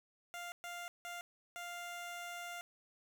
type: tone bursts at uneven times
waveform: 15% pulse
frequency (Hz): 698.5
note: F5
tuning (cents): 0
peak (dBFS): -37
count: 4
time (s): 0.34-0.52 / 0.64-0.88 / 1.05-1.21 / 1.56-2.61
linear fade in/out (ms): 0
effects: none